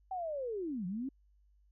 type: linear two-way sweep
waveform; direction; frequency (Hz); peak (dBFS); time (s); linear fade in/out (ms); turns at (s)
sine; down then up; 773 to 171.1 to 279.2; -35; 0.11-1.09; 5; 0.86
effects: added 50 Hz sine -64 dBFS peak until 1.71 s